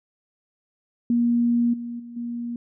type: tone with level steps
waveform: sine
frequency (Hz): 237.4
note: A#3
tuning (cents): +32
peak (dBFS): -17 / -29 / -36 / -27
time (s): 1.1-2.56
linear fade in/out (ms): 2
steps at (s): 1.73 / 1.99 / 2.16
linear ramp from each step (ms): 10
effects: none